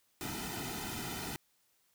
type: noise with comb filter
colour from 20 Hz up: pink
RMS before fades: -40 dBFS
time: 0.21-1.36 s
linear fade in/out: 0 ms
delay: 1.8 ms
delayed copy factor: -0.9
effects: white hiss -73 dBFS RMS until 1.94 s